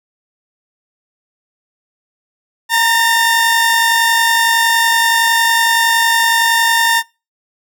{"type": "tone pair together", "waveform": "sawtooth", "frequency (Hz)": [928, 1805.2], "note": ["A#5", "A6"], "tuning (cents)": [-8, 44], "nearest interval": "octave", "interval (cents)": 1152, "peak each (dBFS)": -10, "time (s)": [2.69, 7.03], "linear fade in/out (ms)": 50, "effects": ["noise-tail reverb RT60 0.3 s tail -25 dB re dry"]}